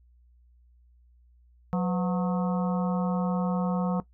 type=harmonic tone with a mistuned harmonic; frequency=182 Hz; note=F#3; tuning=28 cents flat; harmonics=1 / 3 / 4 / 5 / 6 / 7; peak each=-24 / -34 / -36 / -38 / -40 / -41 dBFS; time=1.73-4 s; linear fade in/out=0 ms; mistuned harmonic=3; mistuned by=-130 cents; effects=noise-tail reverb RT60 0.1 s tail -17 dB re dry + added 60 Hz sine -56 dBFS peak until 4.13 s